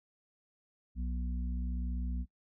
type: harmonic tone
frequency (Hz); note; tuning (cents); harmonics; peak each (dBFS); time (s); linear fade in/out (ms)
61; B1; -21; 1 / 3 / 4; -33 / -43 / -45; 0.95-2.26; 50
effects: noise-tail reverb RT60 0.1 s tail -22 dB re dry